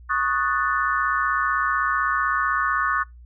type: chord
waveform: sine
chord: D# half-diminished seventh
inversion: third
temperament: equal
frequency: 1108.7 / 1244.5 / 1480 / 1760 Hz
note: C#6 / D#6 / F#6 / A6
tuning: 0 / 0 / 0 / 0 cents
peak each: -24 / -25 / -25 / -27 dBFS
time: 0.09-3.04 s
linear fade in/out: 20 ms
effects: noise-tail reverb RT60 0.2 s tail -26 dB re dry + added 60 Hz sine -42 dBFS peak until 3.25 s